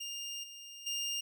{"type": "tone with level steps", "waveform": "25% pulse", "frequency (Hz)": 2810, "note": "F7", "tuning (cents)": 10, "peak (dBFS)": [-35, -43, -30], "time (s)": [0, 1.21], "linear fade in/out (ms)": 10, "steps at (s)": [0.43, 0.86], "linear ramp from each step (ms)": 10, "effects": []}